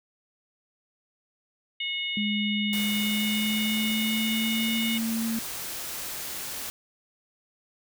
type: harmonic tone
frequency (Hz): 727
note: F#5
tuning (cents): -31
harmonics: 3 / 4 / 5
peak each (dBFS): -32 / -31 / -35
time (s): 1.8-4.98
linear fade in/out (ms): 5
type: tone with pitch glide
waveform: sine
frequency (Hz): 207.7 to 226.5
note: G#3 to A#3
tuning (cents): 0 to -50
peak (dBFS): -26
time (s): 2.17-5.39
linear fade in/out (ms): 2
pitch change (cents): +150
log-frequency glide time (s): 2.8-4.76
type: noise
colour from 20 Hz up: white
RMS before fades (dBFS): -35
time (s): 2.73-6.7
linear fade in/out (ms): 0
effects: none